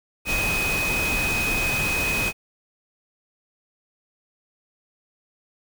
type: tone in noise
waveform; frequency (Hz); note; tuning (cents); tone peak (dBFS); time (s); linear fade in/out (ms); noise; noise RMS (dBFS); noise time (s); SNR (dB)
sine; 2514; D#7; +17; -23; 0.25-2.33; 50; pink; -27; 0.25-2.33; +1
effects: none